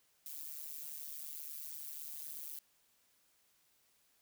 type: noise with amplitude modulation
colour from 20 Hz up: violet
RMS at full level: -42 dBFS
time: 0.26-2.59 s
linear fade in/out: 2 ms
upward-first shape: sine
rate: 148 Hz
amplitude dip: 100%
effects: white hiss -73 dBFS RMS until 4.21 s